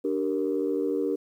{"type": "chord", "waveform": "sine", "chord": "G minor", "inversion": "second", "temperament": "equal with one note detuned", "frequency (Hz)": [293.7, 387, 466.2], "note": ["D4", "G4", "Bb4"], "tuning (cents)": [0, -22, 0], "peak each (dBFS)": -28, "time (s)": [0.04, 1.16], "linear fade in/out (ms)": 10, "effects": ["tanh soft clip ceiling -16 dBFS", "10-bit"]}